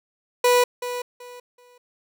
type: tone with echo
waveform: 30% pulse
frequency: 491.3 Hz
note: B4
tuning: 9 cents flat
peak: -12 dBFS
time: 0.44-0.64 s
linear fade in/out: 5 ms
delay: 380 ms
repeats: 3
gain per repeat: -12 dB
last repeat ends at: 1.78 s
effects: none